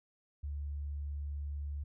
sine tone, 72.2 Hz, D2, 29 cents flat, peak -36 dBFS, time 0.43-1.84 s, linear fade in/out 10 ms, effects none

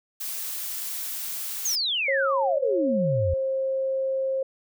blue noise, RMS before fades -32 dBFS, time 0.2-1.76 s, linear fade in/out 10 ms
sine exponential sweep, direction down, 6780 to 77.78 Hz, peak -23 dBFS, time 1.65-3.34 s, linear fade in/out 5 ms
sine tone with pitch glide, 544 to 532.5 Hz, C#5 to C5, -33 to +30 cents, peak -23 dBFS, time 2.08-4.43 s, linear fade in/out 5 ms, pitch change -37 cents, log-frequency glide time 2.67-3.42 s
effects none

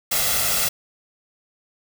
white noise with comb filter, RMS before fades -21 dBFS, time 0.11-0.69 s, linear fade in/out 10 ms, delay 1.5 ms, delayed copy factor +0.65, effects none

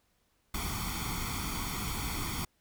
pink noise with comb filter, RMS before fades -35 dBFS, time 0.54-2.45 s, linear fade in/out 5 ms, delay 0.89 ms, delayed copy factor +0.8, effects pink hiss -73 dBFS RMS until 2.6 s

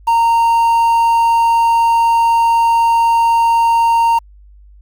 triangle tone with quantisation, 924 Hz, A#5, 16 cents flat, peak -7 dBFS, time 0.07-4.19 s, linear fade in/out 10 ms, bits 6, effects added 50 Hz sine -39 dBFS peak until 4.81 s

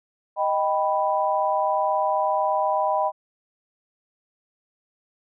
sine chord, Eb augmented, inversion none, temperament equal, 622.3 / 784 / 987.8 Hz, Eb5 / G5 / B5, 0 / 0 / 0 cents, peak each -24 dBFS, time 0.36-3.12 s, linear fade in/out 50 ms, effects none

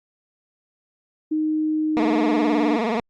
sine tone with pitch glide, 310 to 297.4 Hz, D#4 to D4, -6 to +22 cents, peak -19 dBFS, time 1.31-2.77 s, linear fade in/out 10 ms, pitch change -72 cents, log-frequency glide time 1.98-2.58 s
15% pulse tone with vibrato, 225.6 Hz, A3, 44 cents sharp, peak -14 dBFS, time 1.97-3 s, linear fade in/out 0 ms, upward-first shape sine, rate 19 Hz, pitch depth 120 cents each way
effects low-pass 3000 Hz 12 dB/octave + Opus 48 kbps

